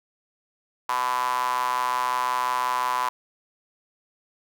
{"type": "tone with high-pass filter", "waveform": "sawtooth", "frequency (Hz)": 125.6, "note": "B2", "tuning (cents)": 30, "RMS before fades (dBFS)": -25, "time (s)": [0.89, 3.09], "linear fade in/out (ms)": 0, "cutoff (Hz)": 1000, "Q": 7.7, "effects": []}